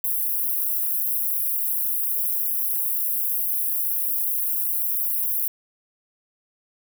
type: high-pass noise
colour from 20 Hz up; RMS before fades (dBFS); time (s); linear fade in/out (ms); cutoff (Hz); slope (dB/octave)
white; -24; 0.04-5.48; 2; 11000; 48
effects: none